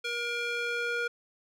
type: tone with band-pass filter sweep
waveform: square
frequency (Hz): 475.2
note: A#4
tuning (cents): +33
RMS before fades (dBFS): -32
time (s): 0.04-1.08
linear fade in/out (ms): 10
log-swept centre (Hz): 2800 to 1600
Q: 1.4
effects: none